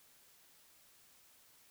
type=silence; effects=white hiss -65 dBFS RMS until 1.7 s